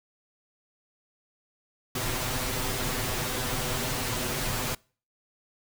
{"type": "noise with comb filter", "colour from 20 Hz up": "pink", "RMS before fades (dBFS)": -30, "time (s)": [1.95, 4.75], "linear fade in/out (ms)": 5, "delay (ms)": 7.9, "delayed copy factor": 1, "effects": ["noise-tail reverb RT60 0.4 s tail -25 dB re dry"]}